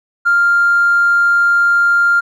triangle tone with tanh clipping, 1396.9 Hz, F6, in tune, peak -8 dBFS, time 0.25-2.21 s, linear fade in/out 20 ms, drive 1 dB, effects none

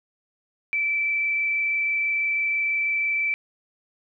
sine tone with frequency modulation, 2322 Hz, D7, 20 cents flat, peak -21 dBFS, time 0.73-3.34 s, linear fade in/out 0 ms, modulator 26.1 Hz, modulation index 0.83, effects none

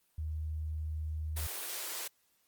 sine tone, 77.78 Hz, D#2, in tune, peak -34 dBFS, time 0.18-1.47 s, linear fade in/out 5 ms
white high-pass noise, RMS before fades -39 dBFS, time 1.36-2.08 s, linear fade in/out 10 ms, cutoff 310 Hz, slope 96 dB/octave
effects white hiss -73 dBFS RMS until 2.47 s + Opus 24 kbps

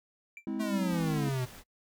triangle tone with exponential decay, 2349 Hz, D7, in tune, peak -38 dBFS, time 0.37-0.45 s, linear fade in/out 1 ms, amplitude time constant 17 ms
triangle chord, Ab augmented, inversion none, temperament just, 207.7 / 259.6 / 324.5 Hz, Ab3 / C4 / E4, 0 / -13 / -27 cents, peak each -34 dBFS, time 0.47-1.29 s, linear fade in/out 2 ms
square exponential sweep, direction down, 218.8 to 123.6 Hz, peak -30 dBFS, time 0.59-1.46 s, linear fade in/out 20 ms
pink noise, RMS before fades -49 dBFS, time 0.88-1.64 s, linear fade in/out 50 ms
effects noise-tail reverb RT60 0.1 s tail -25 dB re dry

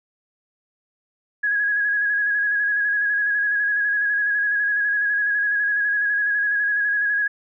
sine tone with vibrato, 1661.2 Hz, G#6, in tune, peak -18 dBFS, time 1.43-7.28 s, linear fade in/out 10 ms, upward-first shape square, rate 12 Hz, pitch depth 26 cents each way, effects none

